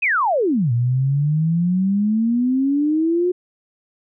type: exponential two-way sweep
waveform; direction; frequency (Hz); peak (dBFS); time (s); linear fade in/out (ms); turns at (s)
sine; down then up; 2637 to 116.54 to 365.5; -15; 0.02-3.32; 10; 0.72
effects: none